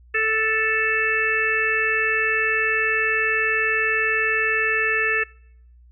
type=harmonic tone; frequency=440 Hz; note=A4; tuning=in tune; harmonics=1 / 3 / 4 / 5 / 6; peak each=-27 / -29 / -21 / -28 / -24 dBFS; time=0.14-5.24 s; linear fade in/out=10 ms; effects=noise-tail reverb RT60 0.7 s tail -25 dB re dry + added 60 Hz sine -47 dBFS peak until 5.91 s